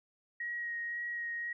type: tone with vibrato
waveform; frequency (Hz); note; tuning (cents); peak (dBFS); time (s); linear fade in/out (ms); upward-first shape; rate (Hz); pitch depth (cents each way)
sine; 1890; A#6; +23; -35; 0.4-1.53; 5; sine; 1.9; 14
effects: none